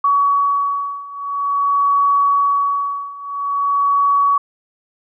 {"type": "beating tone pair", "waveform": "sine", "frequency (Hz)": [1129, 1129.48], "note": ["C#6", "C#6"], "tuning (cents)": [31, 32], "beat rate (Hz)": 0.48, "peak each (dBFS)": [-18, -16], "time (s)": [0.04, 4.38], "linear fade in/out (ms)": 5, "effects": []}